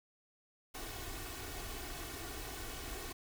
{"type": "noise with comb filter", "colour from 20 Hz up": "pink", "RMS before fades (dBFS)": -44, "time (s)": [0.74, 3.13], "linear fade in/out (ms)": 10, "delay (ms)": 2.7, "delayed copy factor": 0.7, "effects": []}